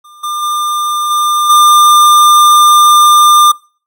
square tone with level steps, 1199 Hz, D6, 36 cents sharp, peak -36 / -16 / -13 / -10 / -4 dBFS, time 0.04-3.52 s, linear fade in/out 10 ms, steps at 0.23 / 0.42 / 1.1 / 1.49 s, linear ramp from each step 10 ms, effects noise-tail reverb RT60 0.4 s tail -24 dB re dry

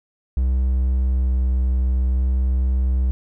triangle tone with vibrato, 63.8 Hz, C2, 43 cents flat, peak -14 dBFS, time 0.37-3.11 s, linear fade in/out 0 ms, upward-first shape square, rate 0.56 Hz, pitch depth 8 cents each way, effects none

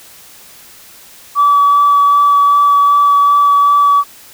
sine tone with vibrato, 1147 Hz, D6, 41 cents flat, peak -5 dBFS, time 1.35-4.04 s, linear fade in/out 50 ms, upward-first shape sine, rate 2.6 Hz, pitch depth 9 cents each way, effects tanh soft clip ceiling -2 dBFS + white hiss -39 dBFS RMS until 4.33 s

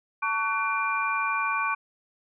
sine tone cluster, 891 / 1128 / 1502 / 2386 Hz, A5 / C#6 / F#6 / D7, +22 / +30 / +26 / +27 cents, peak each -32 / -27 / -31 / -30 dBFS, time 0.22-1.75 s, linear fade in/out 10 ms, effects none

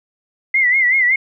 sine tone with vibrato, 2047 Hz, C7, 38 cents flat, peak -11 dBFS, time 0.54-1.16 s, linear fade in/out 5 ms, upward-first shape sine, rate 5.3 Hz, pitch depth 97 cents each way, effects none

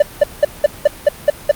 triangle tone bursts, 587.3 Hz, D5, in tune, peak -3 dBFS, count 8, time 0-1.514 s, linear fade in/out 5 ms, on 23 ms, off 190 ms, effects pink hiss -35 dBFS RMS until 1.55 s + Opus 32 kbps

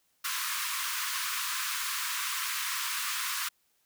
pink high-pass noise, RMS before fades -33 dBFS, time 0.24-3.49 s, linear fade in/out 10 ms, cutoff 1000 Hz, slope 96 dB/octave, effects white hiss -72 dBFS RMS until 3.85 s

